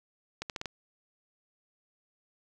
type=accelerating click train; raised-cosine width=0.2 ms; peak=-18 dBFS; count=5; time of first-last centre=0.42-0.657 s; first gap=78 ms; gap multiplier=0.82; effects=none